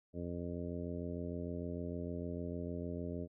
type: harmonic tone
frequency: 86.6 Hz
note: F2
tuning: 14 cents flat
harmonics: 1 / 2 / 3 / 4 / 5 / 6 / 7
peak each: -44 / -44 / -44 / -48 / -47 / -53 / -49 dBFS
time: 0.13-3.28 s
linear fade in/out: 50 ms
effects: none